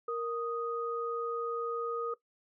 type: tone pair together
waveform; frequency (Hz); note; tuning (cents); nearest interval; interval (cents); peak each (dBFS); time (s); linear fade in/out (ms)
sine; 466.2 / 1244.5; A#4 / D#6; 0 / 0; octave + perfect fourth; 1700; -33 / -36; 0.08-2.14; 5
effects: noise-tail reverb RT60 0.1 s tail -17 dB re dry